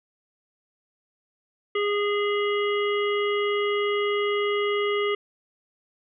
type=harmonic tone; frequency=411.2 Hz; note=G#4; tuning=17 cents flat; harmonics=1 / 3 / 5 / 7 / 8; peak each=-23 / -30 / -31 / -34 / -40 dBFS; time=1.75-5.15 s; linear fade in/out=5 ms; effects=none